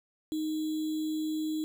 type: tone with sample-and-hold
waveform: sine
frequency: 311.1 Hz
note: D#4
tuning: in tune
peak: -29 dBFS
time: 0.32-1.64 s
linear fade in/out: 0 ms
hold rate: 3675 Hz
effects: none